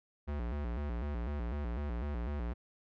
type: tone with vibrato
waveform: square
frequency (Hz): 65.41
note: C2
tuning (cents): 0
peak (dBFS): -35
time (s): 0.27-2.54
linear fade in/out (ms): 20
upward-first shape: square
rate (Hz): 4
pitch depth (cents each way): 190
effects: low-pass 2000 Hz 12 dB/octave